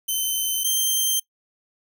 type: tone pair in turn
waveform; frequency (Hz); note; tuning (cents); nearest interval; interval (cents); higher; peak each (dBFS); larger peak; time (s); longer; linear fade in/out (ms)
10% pulse; 3071 / 3145; G7 / G7; -36 / +5; unison; 41; second; -14 / -11; second; 0.08-0.64 / 0.64-1.2; neither; 10
effects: noise-tail reverb RT60 0.1 s tail -21 dB re dry